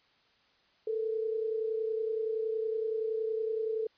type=tone pair together; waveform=sine; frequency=439.3 / 470 Hz; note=A4 / A#4; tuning=-3 / +14 cents; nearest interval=minor second; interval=117 cents; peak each=-30 / -38 dBFS; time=0.87-3.87 s; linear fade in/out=5 ms; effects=white hiss -67 dBFS RMS until 3.97 s + resampled to 11025 Hz